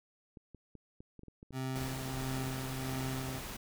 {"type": "clicks", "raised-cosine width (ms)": 3, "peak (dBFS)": -37, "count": 9, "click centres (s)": [0.372, 0.547, 0.753, 1.005, 1.193, 1.234, 1.283, 1.429, 1.507]}
{"type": "tone with tremolo", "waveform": "25% pulse", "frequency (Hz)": 131.1, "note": "C3", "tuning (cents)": 4, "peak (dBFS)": -31, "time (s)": [1.52, 3.42], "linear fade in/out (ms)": 50, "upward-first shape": "sine", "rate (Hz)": 1.5, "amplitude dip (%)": 40}
{"type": "noise", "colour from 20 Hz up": "pink", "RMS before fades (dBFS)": -43, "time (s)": [1.75, 3.57], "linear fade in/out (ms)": 10}
{"effects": []}